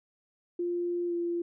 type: tone with pitch glide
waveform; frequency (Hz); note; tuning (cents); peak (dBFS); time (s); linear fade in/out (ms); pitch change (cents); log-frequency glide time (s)
sine; 349.2 to 344; F4 to F4; 0 to -26; -28; 0.59-1.42; 5; -26; 1.07-1.13
effects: none